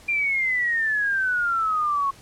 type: exponential sweep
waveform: sine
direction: down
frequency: 2400 to 1093 Hz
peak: -20 dBFS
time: 0.08-2.11 s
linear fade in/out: 10 ms
effects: pink hiss -49 dBFS RMS until 2.21 s + low-pass 11000 Hz 12 dB/octave